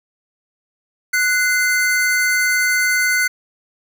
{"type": "tone pair together", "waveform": "square", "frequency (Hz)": [1480, 2074], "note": ["F#6", "C7"], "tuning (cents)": [0, -16], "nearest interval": "tritone", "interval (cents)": 584, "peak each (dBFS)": [-18, -18], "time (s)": [1.13, 3.28], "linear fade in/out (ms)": 10, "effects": []}